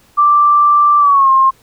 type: tone with pitch glide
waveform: sine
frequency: 1174.7 to 1064.8 Hz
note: D6 to C6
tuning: 0 to +30 cents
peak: -6 dBFS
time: 0.17-1.51 s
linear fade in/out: 20 ms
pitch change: -170 cents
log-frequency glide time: 0.99-1.3 s
effects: pink hiss -50 dBFS RMS until 1.62 s